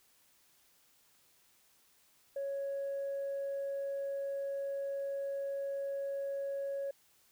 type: tone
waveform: sine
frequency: 554.4 Hz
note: C#5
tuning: in tune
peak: -33 dBFS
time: 2.36-6.91 s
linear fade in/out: 5 ms
effects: tanh soft clip ceiling -32 dBFS + white hiss -68 dBFS RMS until 7.31 s